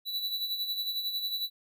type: tone with tremolo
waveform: square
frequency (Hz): 3951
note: B7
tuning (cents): 0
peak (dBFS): -29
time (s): 0.05-1.5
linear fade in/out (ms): 50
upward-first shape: sine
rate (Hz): 11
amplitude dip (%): 55
effects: none